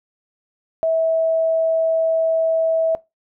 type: tone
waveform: sine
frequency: 650 Hz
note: E5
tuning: 24 cents flat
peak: -15 dBFS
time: 0.83-2.95 s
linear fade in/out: 0 ms
effects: noise-tail reverb RT60 0.2 s tail -19 dB re dry